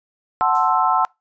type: chord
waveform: sine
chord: F# half-diminished seventh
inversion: none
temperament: equal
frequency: 740 / 880 / 1046.5 / 1318.5 Hz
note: F#5 / A5 / C6 / E6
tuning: 0 / 0 / 0 / 0 cents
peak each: -20 dBFS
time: 0.41-1.05 s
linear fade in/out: 0 ms
type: noise with exponential decay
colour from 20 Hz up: violet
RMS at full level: -34 dBFS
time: 0.55-0.95 s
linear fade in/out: 1 ms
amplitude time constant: 86 ms
effects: noise-tail reverb RT60 0.2 s tail -25 dB re dry + resampled to 16000 Hz